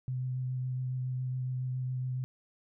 sine tone with vibrato, 127.9 Hz, C3, 39 cents flat, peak -31 dBFS, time 0.08-2.24 s, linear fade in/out 0 ms, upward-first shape triangle, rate 7.2 Hz, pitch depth 16 cents each way, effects none

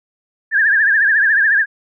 sine tone with vibrato, 1689 Hz, G#6, 29 cents sharp, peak -10 dBFS, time 0.51-1.66 s, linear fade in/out 50 ms, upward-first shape triangle, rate 14 Hz, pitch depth 140 cents each way, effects none

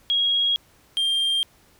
sine / triangle tone pair in turn, 3294 / 3189 Hz, G#7 / G7, -15 / +29 cents, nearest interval minor second, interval 56 cents, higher first, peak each -18 dBFS, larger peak neither, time 0.1-0.56 / 0.97-1.43 s, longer neither, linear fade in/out 0 ms, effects pink hiss -57 dBFS RMS until 1.79 s

